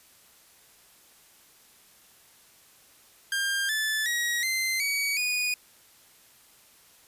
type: tone with pitch steps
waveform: sawtooth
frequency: 1600 / 1744.8 / 1902.7 / 2075 / 2263 / 2468 Hz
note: G6 / A6 / A#6 / C7 / C#7 / D#7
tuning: +35 / -15 / +35 / -15 / +35 / -15 cents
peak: -22 dBFS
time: 3.32-5.54 s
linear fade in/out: 2 ms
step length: 370 ms
effects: white hiss -57 dBFS RMS until 7.07 s + resampled to 32000 Hz